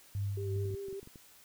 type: tone with tremolo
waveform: sine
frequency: 100 Hz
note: G2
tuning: 35 cents sharp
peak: -31 dBFS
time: 0.15-0.75 s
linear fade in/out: 0 ms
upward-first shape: sine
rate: 2.9 Hz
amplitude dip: 40%
type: tone with vibrato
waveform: sine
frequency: 392 Hz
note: G4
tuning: in tune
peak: -38 dBFS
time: 0.37-1 s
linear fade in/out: 5 ms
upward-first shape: sine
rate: 5.1 Hz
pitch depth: 27 cents each way
type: clicks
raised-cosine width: 3 ms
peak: -38 dBFS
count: 9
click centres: 0.563 / 0.655 / 0.708 / 0.741 / 0.884 / 0.928 / 1.03 / 1.074 / 1.158 s
effects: white hiss -59 dBFS RMS until 1.44 s